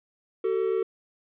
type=tone pair together; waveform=triangle; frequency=379.1 / 446.8 Hz; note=F#4 / A4; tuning=+42 / +27 cents; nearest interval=minor third; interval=285 cents; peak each=-24 dBFS; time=0.44-0.83 s; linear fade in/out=5 ms; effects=resampled to 8000 Hz + 10-bit